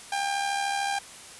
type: tone with amplitude modulation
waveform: sawtooth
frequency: 799 Hz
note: G5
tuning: 33 cents sharp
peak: -20 dBFS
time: 0.12-0.99 s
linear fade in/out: 5 ms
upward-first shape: sine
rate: 73.5 Hz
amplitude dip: 50%
effects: white hiss -45 dBFS RMS until 1.39 s + resampled to 24000 Hz